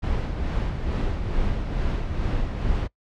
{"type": "noise with tremolo", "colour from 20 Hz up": "brown", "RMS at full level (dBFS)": -23, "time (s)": [0.02, 2.88], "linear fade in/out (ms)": 20, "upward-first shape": "sine", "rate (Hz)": 2.3, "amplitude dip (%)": 45, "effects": ["noise-tail reverb RT60 0.1 s tail -23 dB re dry", "low-pass 4000 Hz 12 dB/octave"]}